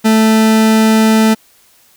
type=tone; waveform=40% pulse; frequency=220 Hz; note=A3; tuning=in tune; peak=-6 dBFS; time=0.04-1.35 s; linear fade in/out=20 ms; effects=white hiss -49 dBFS RMS until 1.96 s